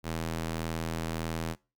square tone with high-pass filter, 40.83 Hz, E1, 16 cents flat, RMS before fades -34 dBFS, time 0.03-1.56 s, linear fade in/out 50 ms, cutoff 100 Hz, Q 0.54, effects noise-tail reverb RT60 0.3 s tail -23 dB re dry

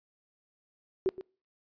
sine tone with echo, 376.8 Hz, F#4, 32 cents sharp, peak -23 dBFS, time 1.06-1.09 s, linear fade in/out 0 ms, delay 120 ms, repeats 1, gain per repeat -14 dB, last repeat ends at 1.21 s, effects noise-tail reverb RT60 0.4 s tail -25 dB re dry + resampled to 11025 Hz

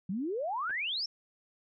sine exponential sweep, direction up, 174.61 to 5588 Hz, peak -31 dBFS, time 0.09-1.06 s, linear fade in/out 5 ms
clicks, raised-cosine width 0.5 ms, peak -34 dBFS, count 2, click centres 0.696 / 0.707 s
effects none

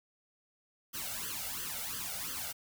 white noise with flanger, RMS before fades -39 dBFS, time 0.93-2.53 s, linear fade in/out 20 ms, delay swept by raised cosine 0.63 to 1.44 ms, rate 2.9 Hz, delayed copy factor +1, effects none

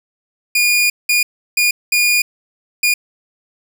sawtooth tone bursts at uneven times, 2434 Hz, D#7, 39 cents flat, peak -8 dBFS, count 5, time 0.55-0.9 / 1.09-1.23 / 1.57-1.71 / 1.92-2.22 / 2.83-2.94 s, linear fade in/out 5 ms, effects none

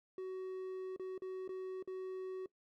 triangle tone with dropouts, 374.7 Hz, F#4, 22 cents sharp, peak -38 dBFS, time 0.18-2.46 s, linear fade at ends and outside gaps 2 ms, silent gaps 0.963-0.996 / 1.179-1.22 / 1.478-1.491 / 1.826-1.875 s, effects noise-tail reverb RT60 0.1 s tail -20 dB re dry

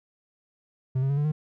triangle tone with pitch steps, 129.9 / 135.26 / 140.84 / 146.65 / 152.7 Hz, C3 / C#3 / C#3 / D3 / D#3, -12 / -42 / +28 / -2 / -32 cents, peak -20 dBFS, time 0.95-1.32 s, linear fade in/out 10 ms, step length 74 ms, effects none

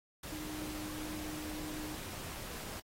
sine tone in noise, 306.2 Hz, D#4, 28 cents flat, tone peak -42 dBFS, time 0.32-1.95 s, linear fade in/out 5 ms, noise pink, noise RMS -45 dBFS, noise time 0.23-2.8 s, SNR 0 dB, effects AAC 48 kbps

